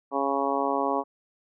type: harmonic tone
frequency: 138.59 Hz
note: C#3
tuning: in tune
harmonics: 2 / 3 / 4 / 5 / 6 / 7 / 8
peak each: -31 / -31 / -31 / -31 / -31 / -31 / -31 dBFS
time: 0.11-1.04 s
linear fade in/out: 50 ms
effects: none